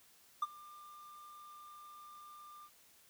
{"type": "tone with ADSR envelope", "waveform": "triangle", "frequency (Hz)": 1194, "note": "D6", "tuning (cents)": 28, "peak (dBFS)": -27, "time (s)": [0.42, 2.7], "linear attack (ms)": 6, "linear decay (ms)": 31, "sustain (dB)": -23, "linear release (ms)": 57, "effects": ["white hiss -65 dBFS RMS until 3.09 s"]}